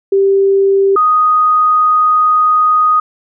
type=tone pair in turn; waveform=sine; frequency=392 / 1244.5 Hz; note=G4 / D#6; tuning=0 / 0 cents; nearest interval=octave + minor sixth; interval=2000 cents; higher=second; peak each=-7 dBFS; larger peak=neither; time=0.12-0.96 / 0.96-3 s; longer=second; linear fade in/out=5 ms; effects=none